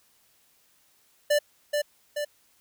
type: tone with echo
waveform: square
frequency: 589 Hz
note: D5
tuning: 5 cents sharp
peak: -20 dBFS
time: 1.3-1.39 s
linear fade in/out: 10 ms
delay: 430 ms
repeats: 2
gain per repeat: -4 dB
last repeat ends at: 2.25 s
effects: white hiss -64 dBFS RMS until 2.6 s